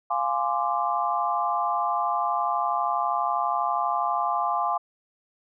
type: chord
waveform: sine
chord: D half-diminished seventh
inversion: first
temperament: equal with one note detuned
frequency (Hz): 698.5 / 830.6 / 1042.3 / 1174.7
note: F5 / Ab5 / C6 / D6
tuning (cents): 0 / 0 / -7 / 0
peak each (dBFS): -28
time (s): 0.1-4.78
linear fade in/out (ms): 10
effects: none